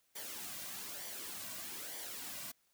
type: noise with flanger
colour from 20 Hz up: white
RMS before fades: -45 dBFS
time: 0.15-2.52 s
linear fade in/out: 10 ms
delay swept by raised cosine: 0.75 to 2.35 ms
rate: 1.1 Hz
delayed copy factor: -0.6
effects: white hiss -75 dBFS RMS until 2.73 s